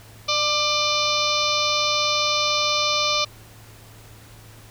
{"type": "harmonic tone with a mistuned harmonic", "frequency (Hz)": 597, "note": "D5", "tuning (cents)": 28, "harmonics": [1, 2, 4, 5, 6, 7, 8, 9, 10], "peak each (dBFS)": [-28, -25, -27, -31, -26, -27, -30, -30, -31], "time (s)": [0.28, 3.25], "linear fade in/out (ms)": 10, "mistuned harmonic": 2, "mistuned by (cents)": -15, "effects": ["added 109 Hz sine -46 dBFS peak until 4.7 s", "pink hiss -48 dBFS RMS until 4.7 s"]}